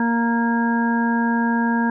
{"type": "harmonic tone", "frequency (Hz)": 233.1, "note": "A#3", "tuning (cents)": 0, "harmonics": [1, 2, 3, 4, 6, 7], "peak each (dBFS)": [-18, -32, -34, -24, -37, -26], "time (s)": [0, 1.9], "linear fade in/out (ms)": 2, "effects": []}